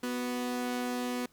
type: tone pair together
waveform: sawtooth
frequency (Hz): 246.9 / 370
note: B3 / F#4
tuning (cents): 0 / 0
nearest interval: perfect fifth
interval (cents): 700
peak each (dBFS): -28 / -37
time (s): 0.03-1.26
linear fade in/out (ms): 5
effects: pink hiss -65 dBFS RMS until 1.32 s